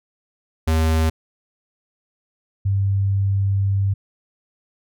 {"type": "tone pair in turn", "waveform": ["square", "sine"], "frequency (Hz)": [80, 98.41], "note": ["D#2", "G2"], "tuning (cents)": [49, 7], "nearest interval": "major third", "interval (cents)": 358, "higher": "second", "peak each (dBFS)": -16, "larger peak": "neither", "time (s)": [[0.67, 1.1], [2.65, 3.94]], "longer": "second", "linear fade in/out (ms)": 10, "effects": []}